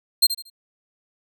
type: tone with echo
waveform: sawtooth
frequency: 4186 Hz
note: C8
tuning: in tune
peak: -9 dBFS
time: 0.22-0.27 s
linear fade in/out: 10 ms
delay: 77 ms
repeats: 3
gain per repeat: -11 dB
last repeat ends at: 0.501 s
effects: none